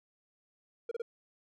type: tone bursts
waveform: triangle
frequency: 466.2 Hz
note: A#4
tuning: in tune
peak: -31 dBFS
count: 3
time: 0.89-1.02 s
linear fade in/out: 5 ms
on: 24 ms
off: 29 ms
effects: none